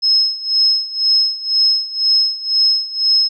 sine tone with tremolo, 5170 Hz, E8, 34 cents flat, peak -9 dBFS, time 0.02-3.29 s, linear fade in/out 20 ms, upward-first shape sine, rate 2 Hz, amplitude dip 85%, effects none

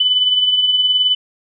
sine tone with tremolo, 3000 Hz, F#7, 23 cents sharp, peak -9 dBFS, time 0-1.15 s, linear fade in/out 5 ms, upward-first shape triangle, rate 19 Hz, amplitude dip 55%, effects none

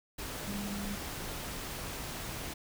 sine tone in noise, 202 Hz, G#3, 48 cents flat, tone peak -37 dBFS, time 0.47-0.96 s, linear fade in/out 10 ms, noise pink, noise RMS -40 dBFS, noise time 0.18-2.54 s, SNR 0 dB, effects none

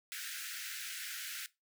pink high-pass noise, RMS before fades -43 dBFS, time 0.12-1.46 s, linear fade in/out 0 ms, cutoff 1400 Hz, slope 96 dB/octave, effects noise-tail reverb RT60 0.2 s tail -18 dB re dry

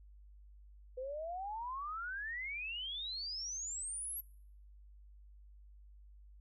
sine exponential sweep, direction up, 497.2 to 11790 Hz, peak -39 dBFS, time 0.97-4.21 s, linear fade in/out 10 ms, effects noise-tail reverb RT60 0.7 s tail -25 dB re dry + added 50 Hz sine -55 dBFS peak until 6.4 s

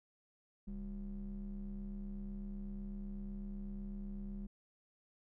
triangle ring-modulated tone, 83 Hz, E2, 12 cents sharp, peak -36 dBFS, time 0.67-4.47 s, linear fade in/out 10 ms, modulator 117 Hz, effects none

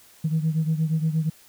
sine beating tone pair, 156.7 / 165.2 Hz, D#3 / E3, +13 / +4 cents, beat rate 8.5 Hz, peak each -21 / -25 dBFS, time 0.24-1.3 s, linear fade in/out 10 ms, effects tanh soft clip ceiling -15 dBFS + white hiss -53 dBFS RMS until 1.48 s

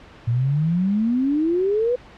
sine exponential sweep, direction up, 113.7 to 505 Hz, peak -17 dBFS, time 0.27-1.96 s, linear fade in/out 10 ms, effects pink hiss -45 dBFS RMS until 2.17 s + low-pass 3000 Hz 12 dB/octave

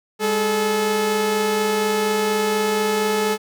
sawtooth tone pair together, 203.8 / 431.8 Hz, G#3 / A4, -32 / -33 cents, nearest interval octave + minor second, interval 1299 cents, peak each -21 / -15 dBFS, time 0.19-3.38 s, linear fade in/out 50 ms, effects none

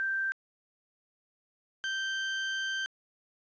sine / 30% pulse tone pair in turn, 1568 / 1561.7 Hz, G6 / G6, 0 / -7 cents, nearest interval unison, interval 7 cents, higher first, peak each -28 dBFS, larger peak neither, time 0-0.32 / 1.84-2.86 s, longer second, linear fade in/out 0 ms, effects resampled to 16000 Hz + 11-bit

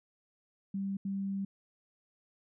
sine tone bursts at uneven times, 196 Hz, G3, in tune, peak -32 dBFS, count 2, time 0.74-0.97 / 1.05-1.45 s, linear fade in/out 5 ms, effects none

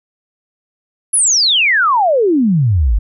sine exponential sweep, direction down, 11090 to 46.25 Hz, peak -9 dBFS, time 1.13-2.99 s, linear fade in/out 10 ms, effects none

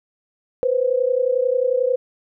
sine tone pair together, 492.1 / 523.3 Hz, B4 / C5, -6 / 0 cents, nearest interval minor second, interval 106 cents, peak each -19 dBFS, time 0.63-1.96 s, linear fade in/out 0 ms, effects none

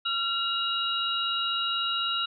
sine tone cluster, 1367 / 2844 / 3840 Hz, F6 / F7 / B7, -37 / +31 / -49 cents, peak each -30 dBFS, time 0.05-2.26 s, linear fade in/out 10 ms, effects none

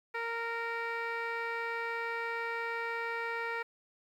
15% pulse tone with low-pass filter, 463 Hz, A#4, 12 cents flat, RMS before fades -36 dBFS, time 0.14-3.63 s, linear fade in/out 10 ms, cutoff 2400 Hz, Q 2.5, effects 11-bit

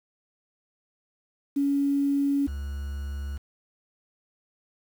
sine / triangle tone pair in turn, 280.8 / 70.2 Hz, C#4 / C#2, +22 / +22 cents, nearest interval 2 octaves, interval 2400 cents, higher first, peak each -21 / -28 dBFS, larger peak first, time 1.56-2.47 / 2.47-3.38 s, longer neither, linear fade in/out 10 ms, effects 8-bit

